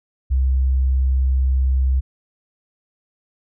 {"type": "tone", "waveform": "sine", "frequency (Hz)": 65.41, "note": "C2", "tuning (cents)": 0, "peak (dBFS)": -14, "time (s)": [0.3, 2.01], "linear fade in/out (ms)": 20, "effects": []}